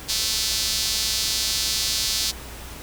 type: tone with high-pass filter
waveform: sawtooth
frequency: 220 Hz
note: A3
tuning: in tune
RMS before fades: -24 dBFS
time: 0.08-2.32 s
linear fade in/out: 20 ms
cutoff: 4500 Hz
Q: 2.1
effects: added 60 Hz sine -40 dBFS peak until 2.82 s + pink hiss -39 dBFS RMS until 2.82 s